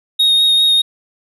triangle tone with vibrato, 3729 Hz, A#7, in tune, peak -8 dBFS, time 0.19-0.82 s, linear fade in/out 10 ms, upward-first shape sine, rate 5 Hz, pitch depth 14 cents each way, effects none

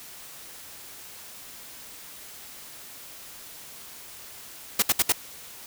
white noise bursts, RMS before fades -20 dBFS, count 4, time 4.79-5.123 s, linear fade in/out 5 ms, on 33 ms, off 67 ms, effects white hiss -44 dBFS RMS until 5.66 s

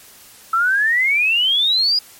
sine exponential sweep, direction up, 1306 to 4978 Hz, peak -13 dBFS, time 0.53-1.99 s, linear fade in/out 5 ms, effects white hiss -44 dBFS RMS until 2.19 s + MP3 64 kbps

